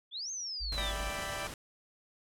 sine exponential two-way sweep, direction up then down, 3300 to 6470 to 3300 Hz, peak -36 dBFS, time 0.11-0.94 s, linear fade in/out 50 ms, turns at 0.31 s
sine tone, 51.91 Hz, G#1, in tune, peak -36 dBFS, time 0.6-1.11 s, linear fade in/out 20 ms
pink noise, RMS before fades -43 dBFS, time 0.72-1.54 s, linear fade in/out 2 ms
15% pulse chord, E minor seventh, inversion third, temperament equal, 587.3 / 659.3 / 784 / 987.8 Hz, D5 / E5 / G5 / B5, 0 / 0 / 0 / 0 cents, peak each -34 / -38 / -36 / -38 dBFS, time 0.78-1.47 s, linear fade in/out 0 ms
effects low-pass 12000 Hz 12 dB/octave

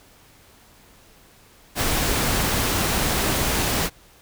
pink noise, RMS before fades -22 dBFS, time 1.75-3.9 s, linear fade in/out 50 ms, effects pink hiss -52 dBFS RMS until 4.21 s

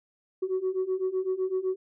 sine beating tone pair, 370 / 377.9 Hz, F#4 / F#4, 0 / +37 cents, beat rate 7.9 Hz, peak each -29 / -27 dBFS, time 0.42-1.76 s, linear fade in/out 10 ms, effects tanh soft clip ceiling -21 dBFS

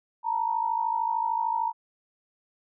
sine tone pair together, 896.7 / 950 Hz, A5 / A#5, +33 / +33 cents, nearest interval minor second, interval 100 cents, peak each -27 dBFS, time 0.23-1.73 s, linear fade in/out 50 ms, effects none

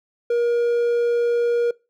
triangle tone, 474.6 Hz, A#4, 31 cents sharp, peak -15 dBFS, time 0.3-1.71 s, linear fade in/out 5 ms, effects noise-tail reverb RT60 0.3 s tail -24 dB re dry

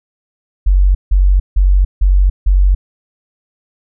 sine tone bursts, 47 Hz, F#1, 28 cents sharp, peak -6 dBFS, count 5, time 0.66-2.75 s, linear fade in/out 10 ms, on 290 ms, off 160 ms, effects none

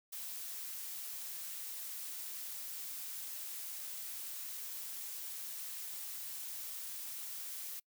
blue noise, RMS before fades -44 dBFS, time 0.12-7.8 s, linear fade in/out 10 ms, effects noise-tail reverb RT60 0.1 s tail -26 dB re dry

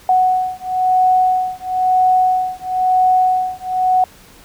sine beating tone pair, 740 / 741 Hz, F#5 / F#5, 0 / +2 cents, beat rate 1 Hz, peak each -15 dBFS, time 0.09-4.04 s, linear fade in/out 2 ms, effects pink hiss -44 dBFS RMS until 4.44 s

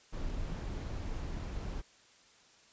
brown noise, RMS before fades -38 dBFS, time 0.12-1.82 s, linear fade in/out 20 ms, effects white hiss -62 dBFS RMS until 2.72 s + resampled to 16000 Hz

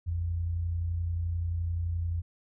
sine tone pair together, 53.77 / 85.3 Hz, A1 / F2, -39 / -40 cents, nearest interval minor sixth, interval 799 cents, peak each -39 / -28 dBFS, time 0.06-2.22 s, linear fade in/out 20 ms, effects none

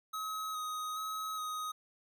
square tone with vibrato, 1265 Hz, D#6, 28 cents sharp, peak -37 dBFS, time 0.13-1.72 s, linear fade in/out 10 ms, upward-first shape square, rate 1.2 Hz, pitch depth 16 cents each way, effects none

